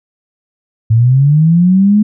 sine linear sweep, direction up, 108.4 to 214.5 Hz, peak -5 dBFS, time 0.9-2.03 s, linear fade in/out 10 ms, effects none

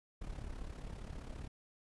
brown noise with amplitude modulation, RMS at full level -42 dBFS, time 0.21-1.48 s, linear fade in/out 10 ms, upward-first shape sine, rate 35 Hz, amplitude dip 65%, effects resampled to 24000 Hz

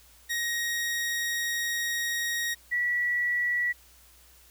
sawtooth / sine tone pair in turn, 1881 / 1942.8 Hz, A#6 / B6, +15 / -29 cents, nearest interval minor second, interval 56 cents, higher second, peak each -24 dBFS, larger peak neither, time 0.29-2.55 / 2.71-3.73 s, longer first, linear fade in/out 20 ms, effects added 60 Hz sine -59 dBFS peak until 4.5 s + white hiss -57 dBFS RMS until 4.5 s

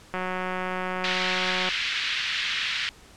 click train, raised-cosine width 0.5 ms, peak -15 dBFS, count 286, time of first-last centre 0.14-1.689 s, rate 184 Hz
white band-pass noise, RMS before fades -28 dBFS, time 1.04-2.89 s, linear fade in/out 0 ms, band 1600 to 3700 Hz, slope 24 dB/octave
effects pink hiss -51 dBFS RMS until 3.16 s + low-pass 9000 Hz 12 dB/octave

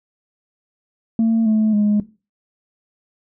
sine tone with pitch steps, 225.9 / 216.9 / 208.4 Hz, A3 / A3 / G#3, +46 / -25 / +6 cents, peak -11 dBFS, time 1.19-2 s, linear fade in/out 2 ms, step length 270 ms, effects noise-tail reverb RT60 0.3 s tail -18 dB re dry + tanh soft clip ceiling -11 dBFS

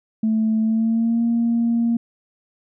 sine tone with pitch glide, 220 to 233.1 Hz, A3 to A#3, 0 to 0 cents, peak -15 dBFS, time 0.23-1.97 s, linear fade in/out 5 ms, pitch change +100 cents, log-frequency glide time 0.61-1.23 s, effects tanh soft clip ceiling -12 dBFS

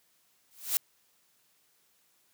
blue noise with exponential growth, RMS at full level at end -24 dBFS, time 0.51-0.77 s, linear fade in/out 1 ms, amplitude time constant 55 ms, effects white hiss -69 dBFS RMS until 2.33 s + high-pass 80 Hz 12 dB/octave

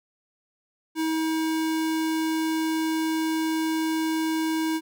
square tone, 319.3 Hz, D#4, 45 cents sharp, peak -24 dBFS, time 0.95-4.81 s, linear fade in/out 50 ms, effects none

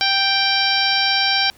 harmonic tone, 784 Hz, G5, in tune, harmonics 1 / 2 / 3 / 4 / 5 / 6 / 7, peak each -23 / -23 / -23 / -23 / -23 / -23 / -23 dBFS, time 0.01-1.5 s, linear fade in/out 0 ms, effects pink hiss -50 dBFS RMS until 1.57 s

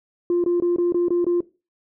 sine tone bursts, 349.2 Hz, F4, in tune, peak -15 dBFS, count 7, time 0.3-1.406 s, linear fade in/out 2 ms, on 140 ms, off 21 ms, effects noise-tail reverb RT60 0.3 s tail -20 dB re dry + tanh soft clip ceiling -14 dBFS

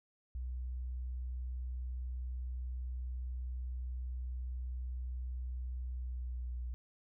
sine tone with pitch glide, 62.4 to 60.97 Hz, B1 to B1, +19 to -22 cents, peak -37 dBFS, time 0.35-6.74 s, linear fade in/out 0 ms, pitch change -41 cents, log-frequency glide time 5.94-6.63 s, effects none

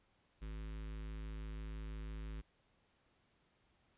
square tone with notch filter, 53 Hz, G#1, 36 cents sharp, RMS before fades -45 dBFS, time 0.41-2.42 s, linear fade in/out 20 ms, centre 700 Hz, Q 1, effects pink hiss -75 dBFS RMS until 3.97 s + resampled to 8000 Hz

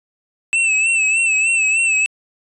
square tone with vibrato, 2637 Hz, E7, in tune, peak -14 dBFS, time 0.53-2.06 s, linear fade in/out 0 ms, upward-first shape sine, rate 3.3 Hz, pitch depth 57 cents each way, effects resampled to 22050 Hz

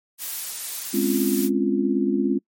blue noise, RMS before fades -29 dBFS, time 0.18-1.5 s, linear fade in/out 50 ms
sine chord, Db major seventh, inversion second, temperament just, 207.9 / 259.9 / 277.2 / 346.5 Hz, Ab3 / C4 / Db4 / F4, +2 / -11 / 0 / -14 cents, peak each -24 dBFS, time 0.93-2.39 s, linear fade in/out 20 ms
effects noise-tail reverb RT60 0.1 s tail -25 dB re dry + MP3 64 kbps

